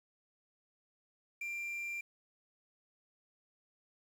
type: tone with quantisation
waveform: triangle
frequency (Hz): 2373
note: D7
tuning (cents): +17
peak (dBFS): -36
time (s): 1.41-2.01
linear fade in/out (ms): 5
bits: 10
effects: none